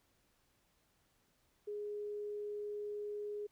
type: tone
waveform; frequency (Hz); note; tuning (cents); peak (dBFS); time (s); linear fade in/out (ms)
sine; 415.3; G#4; 0; -39; 1.67-3.47; 10
effects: pink hiss -75 dBFS RMS until 3.51 s